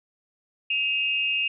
sine tone pair together, 2544 / 2794 Hz, D#7 / F7, +38 / 0 cents, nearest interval major second, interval 162 cents, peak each -25 dBFS, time 0.7-1.48 s, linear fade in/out 5 ms, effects none

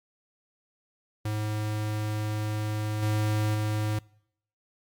square tone with level steps, 106.7 Hz, G#2, 47 cents sharp, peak -28 / -24 / -26 dBFS, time 1.25-3.99 s, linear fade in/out 5 ms, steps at 3.02 / 3.54 s, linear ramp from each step 10 ms, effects noise-tail reverb RT60 0.7 s tail -24 dB re dry + MP3 96 kbps

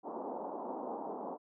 white band-pass noise, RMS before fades -41 dBFS, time 0.03-1.38 s, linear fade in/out 50 ms, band 210 to 960 Hz, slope 48 dB/octave, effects none

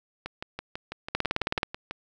two click trains, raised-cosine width 0.3 ms, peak -9 / -18 dBFS, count 10 / 11, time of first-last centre 1.15-1.631 / 0.26-1.91 s, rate 18.7 / 6.06 Hz, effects none

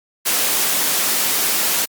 white noise, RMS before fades -18 dBFS, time 0.25-1.86 s, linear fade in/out 20 ms, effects high-pass 200 Hz 12 dB/octave + Opus 48 kbps

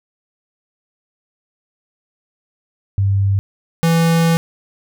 sine / square tone pair in turn, 98.6 / 165.82 Hz, G2 / E3, +11 / +11 cents, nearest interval major sixth, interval 900 cents, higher second, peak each -12 dBFS, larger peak neither, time 2.98-3.39 / 3.83-4.37 s, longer second, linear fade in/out 0 ms, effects none

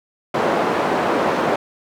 white band-pass noise, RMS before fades -19 dBFS, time 0.34-1.56 s, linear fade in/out 5 ms, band 240 to 840 Hz, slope 12 dB/octave, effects none

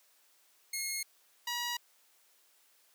10% pulse tone pair in turn, 2158 / 961.3 Hz, C#7 / B5, -47 / -47 cents, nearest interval octave + major second, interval 1400 cents, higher first, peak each -25 dBFS, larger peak neither, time 0.73-1.03 / 1.47-1.77 s, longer neither, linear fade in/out 5 ms, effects white hiss -67 dBFS RMS until 2.94 s + high-pass 400 Hz 12 dB/octave

